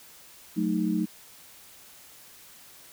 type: chord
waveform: sine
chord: D# diminished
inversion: first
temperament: equal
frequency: 185 / 220 / 311.1 Hz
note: F#3 / A3 / D#4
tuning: 0 / 0 / 0 cents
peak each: -28 dBFS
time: 0.56-1.06 s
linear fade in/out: 20 ms
effects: white hiss -51 dBFS RMS until 2.92 s